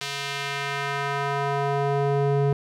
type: tone with band-pass filter sweep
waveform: square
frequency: 140.7 Hz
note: C#3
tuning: 26 cents sharp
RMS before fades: -25 dBFS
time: 0.01-2.53 s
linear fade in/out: 2 ms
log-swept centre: 3900 to 330 Hz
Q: 0.98
effects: none